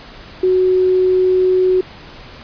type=tone; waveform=sine; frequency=370 Hz; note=F#4; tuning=in tune; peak=-10 dBFS; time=0.43-1.81 s; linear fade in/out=5 ms; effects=pink hiss -37 dBFS RMS until 2.43 s + resampled to 11025 Hz